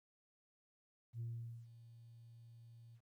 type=tone with ADSR envelope; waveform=sine; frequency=116.54 Hz; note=A#2; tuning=in tune; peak=-39 dBFS; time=1.13-3.01 s; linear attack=73 ms; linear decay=460 ms; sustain=-17 dB; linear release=64 ms; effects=tanh soft clip ceiling -38 dBFS + 13-bit